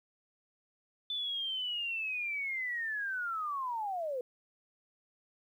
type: linear sweep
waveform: sine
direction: down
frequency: 3520 to 480 Hz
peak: -33 dBFS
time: 1.1-4.21 s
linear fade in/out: 2 ms
effects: 11-bit